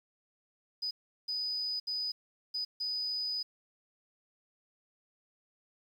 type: tone bursts at uneven times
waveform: sine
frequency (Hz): 4978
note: D#8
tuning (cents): 0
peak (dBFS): -32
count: 5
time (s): 0.82-0.91 / 1.28-1.8 / 1.87-2.12 / 2.54-2.65 / 2.8-3.43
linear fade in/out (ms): 10
effects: 10-bit